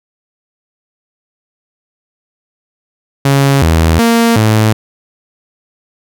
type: tone with pitch steps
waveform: sawtooth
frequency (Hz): 138.4 / 81.2 / 231.6 / 109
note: C#3 / E2 / A#3 / A2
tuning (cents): -2 / -26 / -11 / -16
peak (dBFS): -3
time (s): 3.25-4.73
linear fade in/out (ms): 5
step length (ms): 370
effects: none